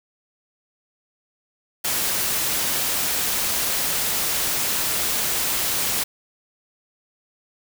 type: noise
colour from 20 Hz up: white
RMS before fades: -23 dBFS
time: 1.84-6.04 s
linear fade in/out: 10 ms
effects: none